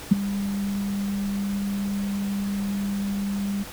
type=tone with ADSR envelope; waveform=sine; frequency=199.7 Hz; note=G3; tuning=32 cents sharp; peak=-8 dBFS; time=0.11-3.64 s; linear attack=11 ms; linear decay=14 ms; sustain=-16 dB; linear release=19 ms; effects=pink hiss -39 dBFS RMS until 3.72 s